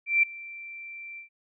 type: tone with ADSR envelope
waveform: sine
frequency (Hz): 2349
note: D7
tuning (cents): 0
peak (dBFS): -16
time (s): 0.06-1.29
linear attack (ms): 170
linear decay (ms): 6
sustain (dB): -22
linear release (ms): 110
effects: none